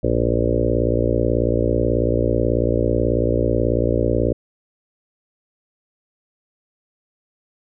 harmonic tone with a mistuned harmonic, 58.27 Hz, A#1, in tune, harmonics 1 / 2 / 4 / 5 / 6 / 7 / 8 / 9 / 10, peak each -23 / -23 / -27 / -25 / -25 / -26 / -25 / -24 / -27 dBFS, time 0.03-4.33 s, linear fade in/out 10 ms, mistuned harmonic 1, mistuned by +23 cents, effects none

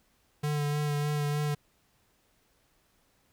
square tone with vibrato, 147.4 Hz, D3, 7 cents sharp, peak -28 dBFS, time 0.43-1.55 s, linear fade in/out 10 ms, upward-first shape sine, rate 3.3 Hz, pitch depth 20 cents each way, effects pink hiss -69 dBFS RMS until 3.32 s

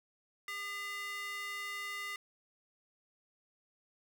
square tone with high-pass filter, 404 Hz, G#4, 48 cents flat, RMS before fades -41 dBFS, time 0.48-2.16 s, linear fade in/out 2 ms, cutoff 1700 Hz, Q 4.7, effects none

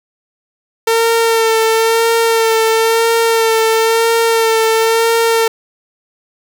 sawtooth tone with vibrato, 452.6 Hz, A4, 49 cents sharp, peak -6 dBFS, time 0.87-5.48 s, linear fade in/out 5 ms, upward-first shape sine, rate 0.99 Hz, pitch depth 24 cents each way, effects none

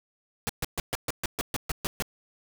pink noise bursts, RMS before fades -29 dBFS, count 11, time 0.47-2.023 s, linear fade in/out 0 ms, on 23 ms, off 130 ms, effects none

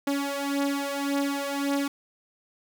sawtooth beating tone pair, 280 / 281.8 Hz, C#4 / C#4, +18 / +29 cents, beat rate 1.8 Hz, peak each -24 / -26 dBFS, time 0.07-1.88 s, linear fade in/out 5 ms, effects none

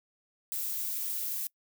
violet noise, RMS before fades -34 dBFS, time 0.52-1.47 s, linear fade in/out 0 ms, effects noise-tail reverb RT60 0.1 s tail -24 dB re dry

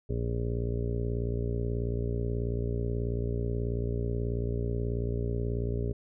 harmonic tone, 58.4 Hz, A#1, 4 cents sharp, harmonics 1 / 2 / 3 / 4 / 5 / 6 / 7 / 8 / 9 / 10, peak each -32 / -32 / -42 / -40 / -44 / -47 / -36 / -45 / -49 / -49 dBFS, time 0.09-5.93 s, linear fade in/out 10 ms, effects none

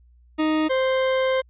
40% pulse tone pair in turn, 311.1 / 523.2 Hz, D#4 / C5, 0 / 0 cents, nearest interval major sixth, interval 900 cents, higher second, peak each -18 dBFS, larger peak neither, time 0.38-0.69 / 0.69-1.42 s, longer second, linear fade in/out 20 ms, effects added 60 Hz sine -51 dBFS peak until 1.49 s + resampled to 8000 Hz

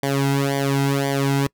sawtooth tone with flanger, 138.59 Hz, C#3, in tune, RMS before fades -20 dBFS, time 0.03-1.47 s, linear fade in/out 2 ms, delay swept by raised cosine 0.75 to 1.75 ms, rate 1.9 Hz, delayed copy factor -1, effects noise-tail reverb RT60 0.1 s tail -25 dB re dry

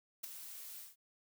blue noise with ADSR envelope, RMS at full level -39 dBFS, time 0.23-0.96 s, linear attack 12 ms, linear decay 8 ms, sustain -10 dB, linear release 170 ms, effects none

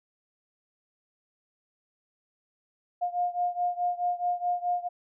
sine beating tone pair, 708 / 712.7 Hz, F5 / F5, +23 / +35 cents, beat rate 4.7 Hz, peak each -28 / -30 dBFS, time 3.01-4.89 s, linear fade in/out 20 ms, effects none

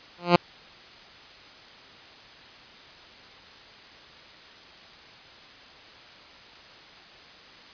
10% pulse tone with exponential growth, 174.61 Hz, F3, in tune, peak -3 dBFS, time 0.18-0.36 s, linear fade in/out 5 ms, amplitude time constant 37 ms, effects white hiss -48 dBFS RMS until 7.73 s + resampled to 11025 Hz

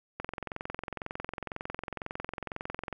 click train, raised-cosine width 0.5 ms, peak -20 dBFS, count 61, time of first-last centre 0.2-2.927 s, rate 22 Hz, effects none

